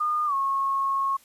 sine tone with pitch glide, 1218 to 1091.4 Hz, D#6 to C#6, -37 to -27 cents, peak -22 dBFS, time 0-1.17 s, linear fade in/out 10 ms, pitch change -190 cents, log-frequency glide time 0.26-0.34 s, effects white hiss -57 dBFS RMS until 1.24 s + resampled to 32000 Hz

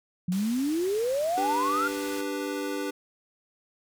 sine exponential sweep, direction up, 173.3 to 1442 Hz, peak -24 dBFS, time 0.28-1.88 s, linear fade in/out 5 ms
white low-pass noise, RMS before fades -43 dBFS, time 0.32-2.21 s, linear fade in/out 0 ms, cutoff 10000 Hz, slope 12 dB/octave
square chord, G major, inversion second, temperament equal, 293.7 / 392 / 493.9 Hz, D4 / G4 / B4, 0 / 0 / 0 cents, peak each -33 / -35 / -36 dBFS, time 1.37-2.91 s, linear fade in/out 10 ms
effects none

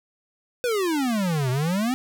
square exponential two-way sweep, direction down then up, 507 to 123.2 to 266.2 Hz, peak -22 dBFS, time 0.64-1.94 s, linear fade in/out 0 ms, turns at 1.5 s, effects none

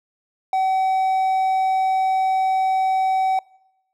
triangle tone, 760 Hz, F#5, 46 cents sharp, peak -15 dBFS, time 0.53-3.39 s, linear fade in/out 2 ms, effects noise-tail reverb RT60 0.9 s tail -25 dB re dry

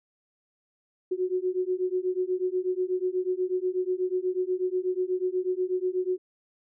sine beating tone pair, 363.4 / 371.6 Hz, F#4 / F#4, -31 / +7 cents, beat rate 8.2 Hz, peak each -28 dBFS, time 1.11-6.18 s, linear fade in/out 10 ms, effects none

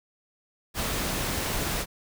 pink noise, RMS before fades -29 dBFS, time 0.74-1.86 s, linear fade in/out 50 ms, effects none

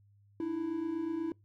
triangle tone pair together, 301.4 / 329.6 Hz, D4 / E4, +45 / 0 cents, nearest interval major second, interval 155 cents, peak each -37 / -31 dBFS, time 0.4-1.32 s, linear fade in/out 2 ms, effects noise-tail reverb RT60 0.2 s tail -25 dB re dry + added 101 Hz sine -61 dBFS peak until 1.44 s

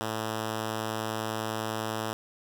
5% pulse tone, 110 Hz, A2, in tune, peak -19 dBFS, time 0.01-2.13 s, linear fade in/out 0 ms, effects none

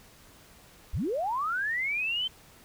sine linear sweep, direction up, 30.54 to 3127 Hz, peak -27 dBFS, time 0.93-2.28 s, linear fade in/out 10 ms, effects pink hiss -55 dBFS RMS until 2.64 s

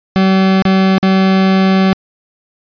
40% pulse tone with dropouts, 190.6 Hz, G3, 48 cents flat, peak -7 dBFS, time 0.16-1.93 s, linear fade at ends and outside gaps 0 ms, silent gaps 0.622-0.653 / 0.982-1.029 s, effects resampled to 11025 Hz

